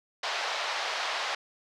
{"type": "band-pass noise", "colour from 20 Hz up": "pink", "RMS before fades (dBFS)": -32, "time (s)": [0.23, 1.35], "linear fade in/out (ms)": 5, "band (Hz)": [640, 5100], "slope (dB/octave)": 24, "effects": []}